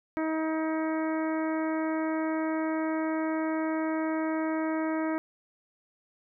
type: harmonic tone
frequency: 317.2 Hz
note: D#4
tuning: 33 cents sharp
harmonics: 1 / 2 / 3 / 4 / 5 / 6 / 7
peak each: -28 / -34 / -38 / -40 / -42 / -44 / -45 dBFS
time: 0.17-5.18 s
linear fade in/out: 0 ms
effects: none